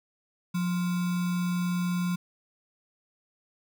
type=tone with sample-and-hold; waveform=sine; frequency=177.8 Hz; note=F3; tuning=31 cents sharp; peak=-25 dBFS; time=0.54-2.16 s; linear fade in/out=10 ms; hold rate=1225 Hz; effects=none